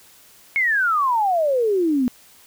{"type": "exponential sweep", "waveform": "sine", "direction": "down", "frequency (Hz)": [2217, 240], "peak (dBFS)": -16, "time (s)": [0.56, 2.08], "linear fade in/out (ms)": 0, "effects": ["white hiss -50 dBFS RMS until 2.46 s"]}